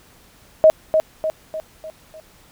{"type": "tone with echo", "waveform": "sine", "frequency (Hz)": 630, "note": "D#5", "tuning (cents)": 21, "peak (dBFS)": -6, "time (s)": [0.64, 0.7], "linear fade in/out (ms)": 0, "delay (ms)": 300, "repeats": 5, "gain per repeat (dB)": -6, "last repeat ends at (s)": 2.2, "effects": ["pink hiss -51 dBFS RMS until 2.51 s"]}